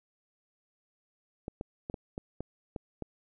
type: clicks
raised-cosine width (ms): 2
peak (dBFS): -23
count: 8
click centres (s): 1.481 / 1.611 / 1.899 / 1.942 / 2.179 / 2.406 / 2.762 / 3.023
effects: none